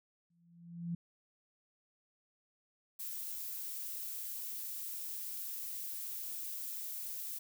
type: tone with exponential growth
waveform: sine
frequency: 170.7 Hz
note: F3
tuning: 39 cents flat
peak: -33 dBFS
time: 0.3-0.95 s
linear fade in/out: 5 ms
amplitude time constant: 140 ms
type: noise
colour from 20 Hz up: violet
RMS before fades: -42 dBFS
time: 2.99-7.39 s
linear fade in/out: 10 ms
effects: none